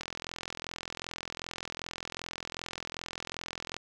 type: click train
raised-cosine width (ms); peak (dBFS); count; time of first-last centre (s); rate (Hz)
0.2; -19; 161; 0.01-3.766; 42.6
effects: none